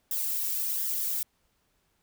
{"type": "noise with flanger", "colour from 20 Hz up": "violet", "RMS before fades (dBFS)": -30, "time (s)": [0.11, 1.23], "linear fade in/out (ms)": 2, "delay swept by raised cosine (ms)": [0.57, 2.27], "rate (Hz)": 1.4, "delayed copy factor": 0.55, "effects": ["pink hiss -72 dBFS RMS until 2.02 s"]}